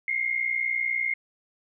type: tone pair together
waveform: sine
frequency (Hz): 2098 / 2158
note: C7 / C#7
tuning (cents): +4 / -47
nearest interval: unison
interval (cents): 49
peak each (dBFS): -27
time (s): 0.08-1.14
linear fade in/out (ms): 2
effects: none